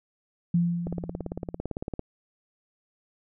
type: tone with exponential decay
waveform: sine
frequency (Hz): 172.2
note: F3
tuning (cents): -24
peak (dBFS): -18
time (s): 0.54-1.6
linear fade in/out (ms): 5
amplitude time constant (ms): 230
type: click train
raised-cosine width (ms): 2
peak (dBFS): -18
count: 21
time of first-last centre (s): 0.87-1.994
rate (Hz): 17.8
effects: none